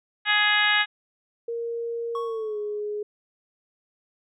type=harmonic tone; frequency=417.7 Hz; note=G#4; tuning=10 cents sharp; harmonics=2 / 3 / 4 / 5 / 6 / 7 / 8 / 9; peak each=-29 / -30 / -22 / -25 / -29 / -27 / -31 / -29 dBFS; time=0.25-0.86 s; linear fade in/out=50 ms
type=tone with pitch glide; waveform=sine; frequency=466.2 to 417.7 Hz; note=A#4 to G#4; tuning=0 to +10 cents; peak=-27 dBFS; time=1.48-3.03 s; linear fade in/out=5 ms; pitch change=-190 cents; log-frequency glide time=2.23-2.58 s
type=tone with exponential decay; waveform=triangle; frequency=1108.7 Hz; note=C#6; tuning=in tune; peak=-26 dBFS; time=2.15-2.8 s; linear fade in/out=2 ms; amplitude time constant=140 ms
effects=none